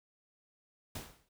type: noise with exponential decay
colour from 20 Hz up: pink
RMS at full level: -39 dBFS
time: 0.95-1.29 s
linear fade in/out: 5 ms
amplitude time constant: 72 ms
effects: none